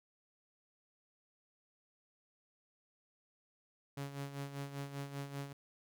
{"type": "tone with tremolo", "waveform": "sawtooth", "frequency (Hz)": 140.2, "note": "C#3", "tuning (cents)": 20, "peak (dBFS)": -35, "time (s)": [3.97, 5.53], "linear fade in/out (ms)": 5, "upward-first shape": "sine", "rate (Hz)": 5.1, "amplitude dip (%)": 65, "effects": []}